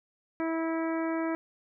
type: harmonic tone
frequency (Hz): 326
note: E4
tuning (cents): -19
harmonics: 1 / 2 / 3 / 4 / 5 / 6 / 7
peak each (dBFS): -29 / -35 / -39 / -41 / -43 / -45 / -46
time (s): 0.4-1.35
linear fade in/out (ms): 0
effects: none